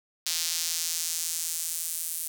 square tone with high-pass filter sweep, 82.7 Hz, E2, 6 cents sharp, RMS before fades -31 dBFS, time 0.26-2.28 s, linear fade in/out 5 ms, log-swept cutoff 4700 to 10000 Hz, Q 1.3, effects none

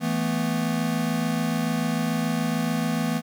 square chord, E suspended fourth, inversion none, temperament equal, 164.81 / 220 / 246.9 Hz, E3 / A3 / B3, 0 / 0 / 0 cents, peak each -28 dBFS, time 0-3.22 s, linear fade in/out 50 ms, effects none

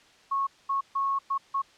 sine tone bursts at uneven times, 1098 Hz, C#6, 17 cents flat, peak -24 dBFS, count 5, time 0.31-0.47 / 0.69-0.81 / 0.95-1.19 / 1.3-1.38 / 1.54-1.62 s, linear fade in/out 10 ms, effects white hiss -57 dBFS RMS until 1.77 s + low-pass 5000 Hz 12 dB/octave

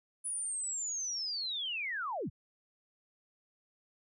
sine linear sweep, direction down, 9956 to 61.5 Hz, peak -34 dBFS, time 0.24-2.3 s, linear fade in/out 20 ms, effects none

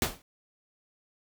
pink noise with exponential decay, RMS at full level -23 dBFS, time 0.02-0.22 s, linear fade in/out 1 ms, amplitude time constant 42 ms, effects none

